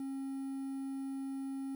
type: tone with quantisation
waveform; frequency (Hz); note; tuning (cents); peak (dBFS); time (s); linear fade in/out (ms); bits
triangle; 270.5; C#4; -42; -35; 0-1.75; 2; 10
effects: none